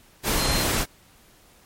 sine tone in noise, 4171 Hz, C8, 6 cents flat, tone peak -28 dBFS, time 0.36-0.66 s, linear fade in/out 50 ms, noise pink, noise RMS -23 dBFS, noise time 0.23-0.86 s, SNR -8 dB, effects pink hiss -55 dBFS RMS until 1.65 s + MP3 64 kbps

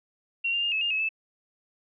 sine tone with pitch steps, 2744 / 2795 / 2822 / 2593 / 2815 / 2577 / 2624 Hz, F7 / F7 / F7 / E7 / F7 / E7 / E7, -31 / +1 / +17 / -29 / +13 / -40 / -9 cents, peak -24 dBFS, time 0.44-1.091 s, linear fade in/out 10 ms, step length 93 ms, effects none

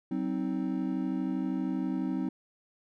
triangle chord, C diminished, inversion second, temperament just, 188.37 / 261.6 / 314 Hz, Gb3 / C4 / Eb4, +31 / 0 / +16 cents, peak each -32 / -30 / -32 dBFS, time 0.11-2.29 s, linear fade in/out 5 ms, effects none

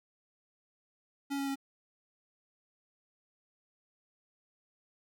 square tone with pitch steps, 279.3 / 276.6 / 273.9 Hz, C#4 / C#4 / C#4, +13 / -4 / -21 cents, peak -33 dBFS, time 1.3-1.558 s, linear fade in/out 20 ms, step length 86 ms, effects none

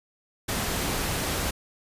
pink noise, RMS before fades -28 dBFS, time 0.48-1.51 s, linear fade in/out 10 ms, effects resampled to 32000 Hz

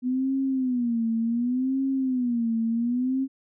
sine tone with vibrato, 246.9 Hz, B3, in tune, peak -22 dBFS, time 0.02-3.28 s, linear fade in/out 50 ms, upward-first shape sine, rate 0.68 Hz, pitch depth 150 cents each way, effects none

